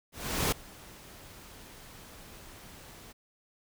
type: noise with ADSR envelope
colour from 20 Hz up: pink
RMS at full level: -27 dBFS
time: 0.12-3.13 s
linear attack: 400 ms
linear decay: 5 ms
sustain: -23 dB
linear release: 16 ms
effects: none